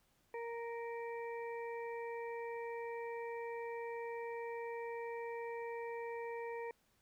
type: harmonic tone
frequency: 466.2 Hz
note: A#4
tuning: in tune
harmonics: 1 / 2 / 4 / 5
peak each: -42 / -47 / -53 / -54 dBFS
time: 0.34-6.71 s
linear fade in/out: 2 ms
effects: pink hiss -75 dBFS RMS until 7.01 s